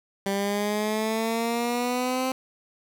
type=exponential sweep; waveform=15% pulse; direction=up; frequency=196 to 261.6 Hz; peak=-18 dBFS; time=0.26-2.32 s; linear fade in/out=2 ms; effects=none